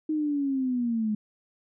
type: linear sweep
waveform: sine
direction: down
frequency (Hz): 313.3 to 209.2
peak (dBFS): -24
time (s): 0.09-1.15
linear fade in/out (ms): 5
effects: none